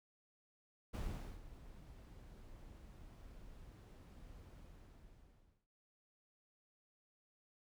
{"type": "noise with ADSR envelope", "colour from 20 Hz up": "brown", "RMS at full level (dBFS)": -40, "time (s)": [0.93, 5.67], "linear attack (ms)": 18, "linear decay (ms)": 450, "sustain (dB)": -16, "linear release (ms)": 1100, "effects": []}